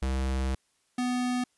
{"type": "tone pair in turn", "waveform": "square", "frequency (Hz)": [65.8, 248.4], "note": ["C2", "B3"], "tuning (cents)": [10, 10], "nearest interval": "octave + major seventh", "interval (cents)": 2300, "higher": "second", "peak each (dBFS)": -27, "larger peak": "neither", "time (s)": [[0.02, 0.55], [0.98, 1.44]], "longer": "first", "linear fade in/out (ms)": 5, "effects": ["white hiss -71 dBFS RMS until 1.57 s", "resampled to 24000 Hz"]}